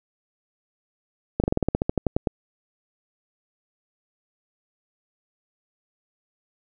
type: slowing click train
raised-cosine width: 2 ms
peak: -7 dBFS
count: 14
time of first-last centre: 1.4-2.272 s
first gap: 38 ms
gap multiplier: 1.09
effects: none